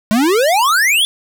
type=exponential sweep; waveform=square; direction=up; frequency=204.2 to 3520 Hz; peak=-11 dBFS; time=0.11-1.05 s; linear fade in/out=0 ms; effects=none